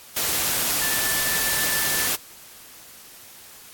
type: tone in noise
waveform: sine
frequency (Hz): 1760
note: A6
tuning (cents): 0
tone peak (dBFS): -29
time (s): 0.81-2.08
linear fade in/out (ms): 10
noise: white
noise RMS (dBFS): -23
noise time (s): 0.16-2.16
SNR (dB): -9
effects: white hiss -45 dBFS RMS until 3.73 s + AAC 64 kbps